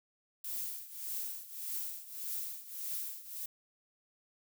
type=noise with tremolo; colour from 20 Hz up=violet; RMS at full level=-37 dBFS; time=0.44-3.46 s; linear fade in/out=5 ms; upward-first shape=triangle; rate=1.7 Hz; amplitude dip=85%; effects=none